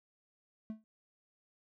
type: tone with exponential decay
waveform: triangle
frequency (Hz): 218.4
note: A3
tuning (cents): -13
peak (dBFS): -33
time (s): 0.7-0.84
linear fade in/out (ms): 0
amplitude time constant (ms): 30
effects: none